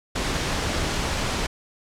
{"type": "noise", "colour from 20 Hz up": "pink", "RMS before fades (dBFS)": -25, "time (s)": [0.15, 1.47], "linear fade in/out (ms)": 10, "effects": ["low-pass 7000 Hz 12 dB/octave"]}